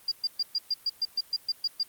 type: tone bursts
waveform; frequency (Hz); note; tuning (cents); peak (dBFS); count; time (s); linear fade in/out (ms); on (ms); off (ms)
sine; 4797; D8; +36; -24; 12; 0.08-1.832; 5; 36; 120
effects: white hiss -55 dBFS RMS until 1.88 s + Opus 32 kbps